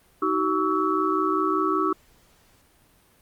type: tone cluster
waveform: sine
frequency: 314.5 / 379.7 / 1129 / 1308 Hz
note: D#4 / F#4 / C#6 / E6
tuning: +19 / +45 / +31 / -14 cents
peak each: -26 dBFS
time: 0.22-1.93 s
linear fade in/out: 5 ms
effects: pink hiss -59 dBFS RMS until 3.21 s + Opus 32 kbps